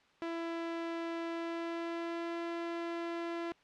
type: tone with pitch glide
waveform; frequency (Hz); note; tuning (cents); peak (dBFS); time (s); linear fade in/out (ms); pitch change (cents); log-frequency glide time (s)
sawtooth; 333.9 to 338.4; E4 to E4; +22 to +45; -32; 0.22-3.52; 0; +23; 1.27-2.41
effects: white hiss -66 dBFS RMS until 3.63 s + low-pass 3000 Hz 12 dB/octave